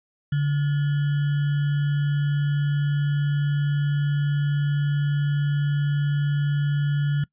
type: tone with sample-and-hold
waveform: sine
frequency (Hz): 144.1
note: D3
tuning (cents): -33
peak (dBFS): -19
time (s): 0.32-7.24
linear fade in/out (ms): 5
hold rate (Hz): 1575
effects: noise-tail reverb RT60 0.1 s tail -22 dB re dry + resampled to 8000 Hz